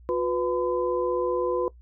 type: tone cluster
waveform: sine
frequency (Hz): 359.4 / 495.5 / 1014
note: F4 / B4 / B5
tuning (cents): +50 / +6 / +45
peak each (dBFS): -26 / -25 / -32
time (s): 0.09-1.68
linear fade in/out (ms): 0
effects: noise-tail reverb RT60 0.1 s tail -19 dB re dry + added 60 Hz sine -47 dBFS peak until 1.81 s